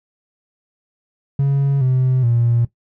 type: tone with pitch steps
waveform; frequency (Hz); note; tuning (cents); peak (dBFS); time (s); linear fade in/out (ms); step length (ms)
triangle; 139 / 129 / 118.2; C#3 / C3 / A#2; +5 / -24 / +24; -10; 1.39-2.65; 5; 420
effects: noise-tail reverb RT60 0.1 s tail -17 dB re dry + tanh soft clip ceiling -8 dBFS